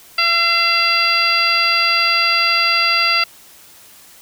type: harmonic tone with a mistuned harmonic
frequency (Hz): 678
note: E5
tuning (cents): +49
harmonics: 1 / 2 / 3 / 4 / 5 / 6 / 7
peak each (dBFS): -29 / -19 / -20 / -18 / -27 / -28 / -17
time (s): 0.18-3.24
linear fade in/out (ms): 5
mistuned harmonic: 3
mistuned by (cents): +20
effects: white hiss -44 dBFS RMS until 4.21 s